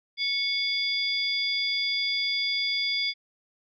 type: tone cluster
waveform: sine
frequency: 2206 / 3451 / 4832 Hz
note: C#7 / A7 / D8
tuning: -9 / -34 / +48 cents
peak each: -29 dBFS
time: 0.17-3.14 s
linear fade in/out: 50 ms
effects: none